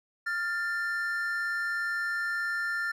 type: tone pair together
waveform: triangle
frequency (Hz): 1399 / 1779.5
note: F6 / A6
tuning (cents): +3 / +19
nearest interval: major third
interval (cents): 416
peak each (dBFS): -30 / -29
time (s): 0.26-2.92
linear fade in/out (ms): 10
effects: none